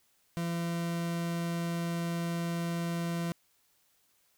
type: tone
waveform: 40% pulse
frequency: 169.7 Hz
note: F3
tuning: 49 cents flat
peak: -30 dBFS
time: 0.37-3.32 s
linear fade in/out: 0 ms
effects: white hiss -70 dBFS RMS until 4.37 s